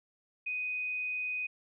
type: tone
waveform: sine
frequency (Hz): 2496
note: D#7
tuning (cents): +5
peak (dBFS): -32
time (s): 0.46-1.47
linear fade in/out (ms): 10
effects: none